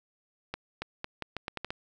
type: accelerating click train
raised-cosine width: 0.3 ms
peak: -18 dBFS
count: 9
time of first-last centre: 0.54-1.705 s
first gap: 280 ms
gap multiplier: 0.8
effects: none